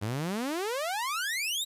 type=exponential sweep; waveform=sawtooth; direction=up; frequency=97.6 to 3928 Hz; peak=-26 dBFS; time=0.01-1.65 s; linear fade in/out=20 ms; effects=resampled to 32000 Hz + 10-bit